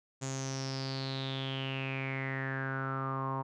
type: tone with low-pass filter sweep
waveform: sawtooth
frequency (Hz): 134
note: C3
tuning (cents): +42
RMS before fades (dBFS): -36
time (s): 0.21-3.43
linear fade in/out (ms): 20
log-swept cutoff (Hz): 7100 to 980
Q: 8.5
effects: none